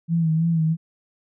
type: tone with vibrato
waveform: sine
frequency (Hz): 163.1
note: E3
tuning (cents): -18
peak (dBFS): -17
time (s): 0.08-0.77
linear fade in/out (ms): 50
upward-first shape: sine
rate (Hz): 3.1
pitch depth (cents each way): 52
effects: none